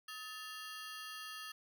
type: ring-modulated tone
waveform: 20% pulse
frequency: 1512 Hz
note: F#6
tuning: 37 cents sharp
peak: -37 dBFS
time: 0.08-1.52 s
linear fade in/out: 5 ms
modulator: 243 Hz
effects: none

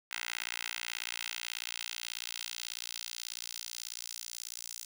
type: tone with high-pass filter sweep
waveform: 10% pulse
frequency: 58.27 Hz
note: A#1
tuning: in tune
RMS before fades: -41 dBFS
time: 0.11-4.85 s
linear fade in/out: 5 ms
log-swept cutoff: 2000 to 6200 Hz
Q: 1.3
effects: none

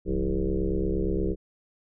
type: tone with frequency modulation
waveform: sine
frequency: 185 Hz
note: F#3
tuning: in tune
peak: -23 dBFS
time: 0.05-1.36 s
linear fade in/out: 50 ms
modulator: 68.6 Hz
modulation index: 3.9
effects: none

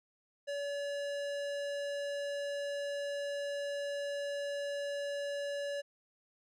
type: tone with hard clipping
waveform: sine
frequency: 570 Hz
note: C#5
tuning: 48 cents sharp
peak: -37 dBFS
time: 0.47-5.82 s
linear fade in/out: 20 ms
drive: 18 dB
effects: none

